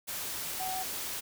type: tone in noise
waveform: sine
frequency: 751 Hz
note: F#5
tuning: 26 cents sharp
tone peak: -34 dBFS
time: 0.59-0.84 s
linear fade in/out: 20 ms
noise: white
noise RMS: -37 dBFS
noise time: 0.07-1.21 s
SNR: 0 dB
effects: none